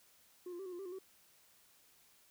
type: tone with pitch steps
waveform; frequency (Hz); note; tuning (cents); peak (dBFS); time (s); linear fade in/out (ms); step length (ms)
sine; 359.3 / 347.7 / 387.4 / 364.9 / 349.9 / 390.6 / 356.6 / 379.7; F4 / F4 / G4 / F#4 / F4 / G4 / F4 / F#4; +49 / -8 / -20 / -24 / +3 / -6 / +36 / +45; -40; 0.46-0.988; 5; 66
effects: tanh soft clip ceiling -42 dBFS + white hiss -67 dBFS RMS until 2.3 s

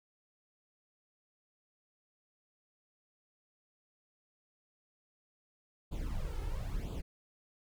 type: noise with flanger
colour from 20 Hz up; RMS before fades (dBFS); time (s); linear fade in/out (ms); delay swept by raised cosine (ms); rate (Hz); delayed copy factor
brown; -37; 5.91-7.02; 20; 0.26 to 2.36; 1; +0.8
effects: none

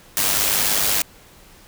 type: noise with amplitude modulation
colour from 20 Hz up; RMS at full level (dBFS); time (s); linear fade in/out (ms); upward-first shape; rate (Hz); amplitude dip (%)
white; -17; 0.17-1.02; 0; sine; 101; 50
effects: pink hiss -48 dBFS RMS until 1.67 s

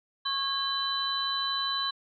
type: tone cluster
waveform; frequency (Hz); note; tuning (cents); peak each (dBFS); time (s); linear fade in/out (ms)
sine; 1095 / 1634 / 3079 / 3984; C#6 / G#6 / G7 / B7; -22 / -29 / -32 / +14; -32 / -37 / -37 / -29; 0.25-1.91; 10
effects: MP3 96 kbps

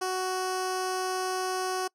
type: tone with notch filter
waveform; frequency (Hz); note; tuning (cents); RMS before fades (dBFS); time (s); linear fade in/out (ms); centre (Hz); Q
10% pulse; 371.8; F#4; +8; -30; 0.01-1.88; 10; 2100; 1
effects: noise-tail reverb RT60 0.1 s tail -25 dB re dry + low-pass 10000 Hz 12 dB/octave

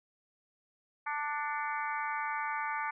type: harmonic tone with a mistuned harmonic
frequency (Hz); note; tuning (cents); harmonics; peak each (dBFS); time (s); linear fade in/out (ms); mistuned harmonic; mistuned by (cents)
295; D4; +8; 3 / 4 / 5 / 6 / 7 / 8; -36 / -38 / -40 / -42 / -43 / -44; 1.06-2.91; 10; 8; -74
effects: none

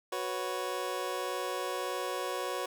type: chord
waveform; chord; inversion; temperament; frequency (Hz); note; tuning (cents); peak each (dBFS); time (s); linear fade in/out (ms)
25% pulse; F# suspended fourth; none; just; 370 / 493.3 / 555; F#4 / B4 / C#5; 0 / -2 / +2; -34; 0.12-2.66; 5
effects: none

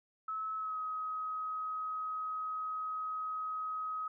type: tone with pitch glide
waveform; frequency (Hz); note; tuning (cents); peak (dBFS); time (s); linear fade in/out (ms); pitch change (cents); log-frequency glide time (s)
sine; 1295 to 1266.2; E6 to D#6; -31 to +30; -35; 0.28-4.08; 5; -39; 0.57-0.78
effects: none

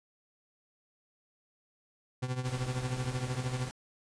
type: tone with tremolo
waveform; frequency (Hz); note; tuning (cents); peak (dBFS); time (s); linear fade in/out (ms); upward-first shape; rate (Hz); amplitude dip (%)
40% pulse; 127; B2; +49; -28; 2.22-3.69; 10; triangle; 13; 80
type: noise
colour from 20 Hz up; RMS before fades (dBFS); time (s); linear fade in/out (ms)
pink; -44; 2.45-3.71; 0
effects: resampled to 22050 Hz

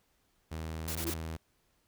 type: tone with pitch glide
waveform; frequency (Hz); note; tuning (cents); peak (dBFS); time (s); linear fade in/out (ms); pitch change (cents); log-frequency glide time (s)
sawtooth; 80 to 80.56; D#2 to E2; +49 to -39; -33; 0.51-1.37; 10; +12; 0.86-1.11
type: noise bursts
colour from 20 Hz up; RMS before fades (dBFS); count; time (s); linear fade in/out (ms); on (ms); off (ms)
white; -38; 3; 0.88-1.137; 0; 69; 25
type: tone with exponential growth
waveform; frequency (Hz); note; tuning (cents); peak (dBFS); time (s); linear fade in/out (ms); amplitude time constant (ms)
triangle; 336.3; E4; +35; -28; 0.91-1.1; 1; 41
effects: pink hiss -73 dBFS RMS until 1.87 s

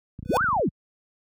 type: clicks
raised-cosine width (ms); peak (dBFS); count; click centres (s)
5; -23; 12; 0.191 / 0.228 / 0.26 / 0.303 / 0.339 / 0.369 / 0.409 / 0.442 / 0.487 / 0.529 / 0.565 / 0.596
type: tone with exponential growth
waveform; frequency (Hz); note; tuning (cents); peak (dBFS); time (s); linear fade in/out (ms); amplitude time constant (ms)
square; 497.9; B4; +14; -19; 0.25-0.37; 0; 24
type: linear two-way sweep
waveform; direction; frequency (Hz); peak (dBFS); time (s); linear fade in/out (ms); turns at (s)
sine; up then down; 120 to 1600 to 120; -20; 0.29-0.69; 5; 0.43
effects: high-pass 60 Hz 12 dB/octave

